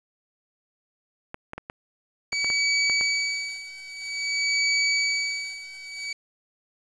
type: clicks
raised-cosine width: 0.5 ms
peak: -19 dBFS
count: 9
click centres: 1.344 / 1.534 / 1.58 / 1.699 / 2.329 / 2.445 / 2.502 / 2.898 / 3.011 s
type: tone with tremolo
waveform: 25% pulse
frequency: 2279 Hz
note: C#7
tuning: 47 cents sharp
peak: -16 dBFS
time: 2.32-6.13 s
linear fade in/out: 5 ms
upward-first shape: sine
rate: 0.51 Hz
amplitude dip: 90%
effects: resampled to 22050 Hz + 8-bit